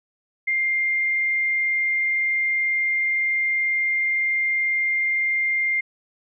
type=tone; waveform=sine; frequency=2107 Hz; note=C7; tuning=12 cents sharp; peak=-19 dBFS; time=0.47-5.81 s; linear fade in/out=10 ms; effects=none